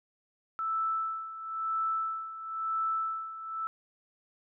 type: tone with tremolo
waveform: sine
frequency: 1318.5 Hz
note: E6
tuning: in tune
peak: -27 dBFS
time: 0.59-3.67 s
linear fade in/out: 0 ms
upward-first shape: sine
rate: 0.99 Hz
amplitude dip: 75%
effects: none